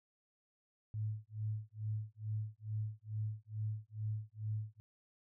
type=tone with tremolo; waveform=sine; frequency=107.6 Hz; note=A2; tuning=38 cents flat; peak=-34 dBFS; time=0.94-4.8 s; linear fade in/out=0 ms; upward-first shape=sine; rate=2.3 Hz; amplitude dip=100%; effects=none